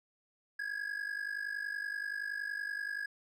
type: ring-modulated tone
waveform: triangle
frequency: 1661.2 Hz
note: G#6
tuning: in tune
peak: -31 dBFS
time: 0.59-3.06 s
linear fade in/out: 2 ms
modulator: 25.3 Hz
effects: none